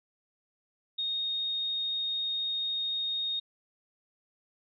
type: tone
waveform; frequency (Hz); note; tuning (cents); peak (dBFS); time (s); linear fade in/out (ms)
sine; 3713; A#7; -8; -29; 0.98-3.4; 10
effects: none